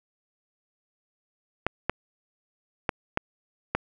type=clicks; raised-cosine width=0.5 ms; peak=-8 dBFS; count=5; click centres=1.666 / 1.896 / 2.892 / 3.174 / 3.75 s; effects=none